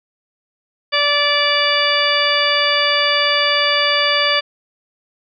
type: harmonic tone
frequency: 581 Hz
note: D5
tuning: 19 cents flat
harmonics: 1 / 2 / 3 / 4 / 5 / 6 / 8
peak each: -21 / -21 / -21 / -21 / -21 / -21 / -21 dBFS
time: 0.92-4.41 s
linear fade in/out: 20 ms
effects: none